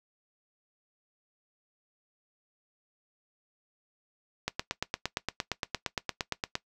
click train, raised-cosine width 0.2 ms, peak -12 dBFS, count 19, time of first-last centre 4.48-6.554 s, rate 8.68 Hz, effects noise-tail reverb RT60 0.1 s tail -18 dB re dry

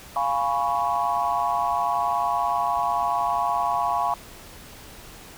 sine chord, C# dominant seventh, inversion first, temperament equal, 698.5 / 830.6 / 987.8 / 1108.7 Hz, E#5 / G#5 / B5 / C#6, 0 / 0 / 0 / 0 cents, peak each -26 dBFS, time 0.16-4.14 s, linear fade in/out 2 ms, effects tanh soft clip ceiling -11 dBFS + pink hiss -44 dBFS RMS until 5.37 s

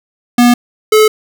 square tone pair in turn, 242.2 / 431.3 Hz, B3 / A4, -34 / -35 cents, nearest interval minor seventh, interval 999 cents, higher second, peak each -5 dBFS, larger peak neither, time 0.38-0.54 / 0.92-1.08 s, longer neither, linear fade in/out 5 ms, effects none

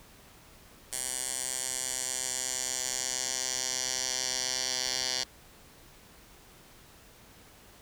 10% pulse tone with band-pass filter sweep, 128.5 Hz, C3, 31 cents flat, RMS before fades -33 dBFS, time 0.92-5.24 s, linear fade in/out 10 ms, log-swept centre 8900 to 5000 Hz, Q 2.7, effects pink hiss -55 dBFS RMS until 7.81 s

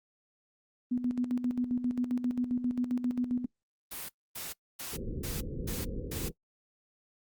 sine tone with tremolo, 246.9 Hz, B3, in tune, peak -26 dBFS, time 0.91-3.46 s, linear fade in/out 10 ms, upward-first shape square, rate 7.5 Hz, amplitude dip 65%
white noise bursts, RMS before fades -40 dBFS, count 6, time 3.91-6.29 s, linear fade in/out 10 ms, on 180 ms, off 260 ms
pink low-pass noise, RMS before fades -37 dBFS, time 4.92-6.32 s, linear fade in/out 20 ms, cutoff 520 Hz, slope 96 dB/octave
effects noise-tail reverb RT60 0.1 s tail -23 dB re dry + Opus 32 kbps

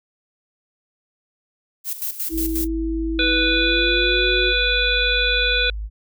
violet noise with tremolo, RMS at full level -25 dBFS, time 1.84-2.68 s, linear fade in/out 50 ms, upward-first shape square, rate 5.6 Hz, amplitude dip 70%
sine tone with pitch glide, 325.6 to 365.5 Hz, E4 to F#4, -21 to -21 cents, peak -22 dBFS, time 2.29-4.54 s, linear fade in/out 50 ms, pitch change +200 cents, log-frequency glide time 3.44-4.26 s
sine tone, 52.6 Hz, G#1, 23 cents sharp, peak -25 dBFS, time 2.31-5.9 s, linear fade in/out 50 ms
harmonic tone, 493.9 Hz, B4, in tune, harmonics 1 / 3 / 5 / 7 / 8, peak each -26 / -22 / -22 / -22 / -25 dBFS, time 3.19-5.7 s, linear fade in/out 2 ms
effects none

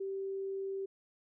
sine tone, 388.7 Hz, G4, 15 cents flat, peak -35 dBFS, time 0-0.86 s, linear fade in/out 10 ms, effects none

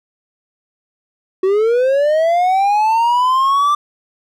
triangle linear sweep, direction up, 370 to 1183 Hz, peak -9 dBFS, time 1.43-3.75 s, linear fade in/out 5 ms, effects none

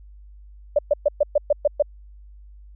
sine tone bursts, 587.3 Hz, D5, in tune, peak -13 dBFS, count 8, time 0.76-1.824 s, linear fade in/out 5 ms, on 28 ms, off 120 ms, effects added 50 Hz sine -42 dBFS peak until 2.75 s

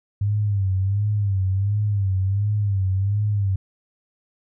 sine tone with vibrato, 99.6 Hz, G2, 28 cents sharp, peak -18 dBFS, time 0.21-3.56 s, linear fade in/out 5 ms, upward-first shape sine, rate 1.4 Hz, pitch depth 94 cents each way, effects none

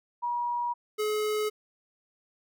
sine / square tone pair in turn, 960 / 425.5 Hz, B5 / G#4, -49 / +42 cents, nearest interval octave + major second, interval 1409 cents, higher first, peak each -27 / -27 dBFS, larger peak neither, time 0.22-0.74 / 0.98-1.5 s, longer neither, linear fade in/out 20 ms, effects none

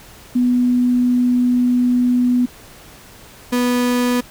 sine / 35% pulse tone pair in turn, 246.9 / 245.9 Hz, B3 / B3, 0 / -7 cents, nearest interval unison, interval 7 cents, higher first, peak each -12 / -13 dBFS, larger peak first, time 0.35-2.46 / 3.52-4.21 s, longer first, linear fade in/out 10 ms, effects pink hiss -42 dBFS RMS until 4.3 s

